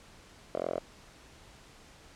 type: tone with band-pass filter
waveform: 5% pulse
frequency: 43.65 Hz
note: F1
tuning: in tune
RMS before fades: -34 dBFS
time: 0.55-0.79 s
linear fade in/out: 0 ms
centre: 630 Hz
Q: 4.2
effects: pink hiss -55 dBFS RMS until 2.15 s + low-pass 8000 Hz 12 dB/octave